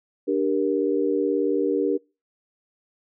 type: chord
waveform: sine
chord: G minor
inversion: second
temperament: just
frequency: 294 / 392 / 470.4 Hz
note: D4 / G4 / Bb4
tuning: +2 / 0 / +16 cents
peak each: -24 dBFS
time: 0.27-1.98 s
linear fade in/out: 20 ms
effects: noise-tail reverb RT60 0.3 s tail -26 dB re dry